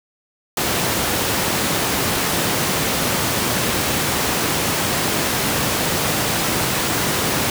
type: high-pass noise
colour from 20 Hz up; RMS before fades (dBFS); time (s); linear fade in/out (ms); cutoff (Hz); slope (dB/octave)
pink; -20; 0.57-7.5; 2; 110; 12
effects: none